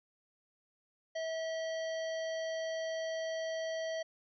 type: harmonic tone with a mistuned harmonic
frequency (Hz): 647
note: E5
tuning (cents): -32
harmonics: 1 / 3 / 5 / 7 / 9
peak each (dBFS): -35 / -45 / -49 / -52 / -54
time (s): 1.15-4.03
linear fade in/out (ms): 10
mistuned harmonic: 5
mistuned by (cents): -33
effects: none